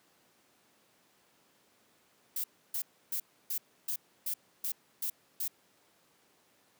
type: noise bursts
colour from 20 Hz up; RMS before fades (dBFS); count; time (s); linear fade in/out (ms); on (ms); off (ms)
violet; -34; 9; 2.36-5.48; 5; 80; 300
effects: pink hiss -67 dBFS RMS until 6.79 s + high-pass 200 Hz 12 dB/octave